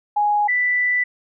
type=tone pair in turn; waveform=sine; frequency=830.6 / 1980.5 Hz; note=G#5 / B6; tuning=0 / +4 cents; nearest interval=octave + minor third; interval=1504 cents; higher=second; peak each=-15 / -16 dBFS; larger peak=first; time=0.16-0.48 / 0.48-1.04 s; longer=second; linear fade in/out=10 ms; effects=none